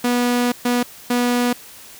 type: tone bursts at uneven times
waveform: sawtooth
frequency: 243.8 Hz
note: B3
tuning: 22 cents flat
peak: -12 dBFS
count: 3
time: 0.04-0.52 / 0.65-0.83 / 1.1-1.53 s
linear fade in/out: 5 ms
effects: white hiss -41 dBFS RMS until 1.99 s